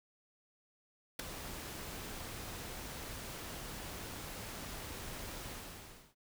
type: noise with ADSR envelope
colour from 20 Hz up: pink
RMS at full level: -33 dBFS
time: 1.19-6.15 s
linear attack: 6 ms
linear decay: 6 ms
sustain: -12 dB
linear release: 670 ms
effects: none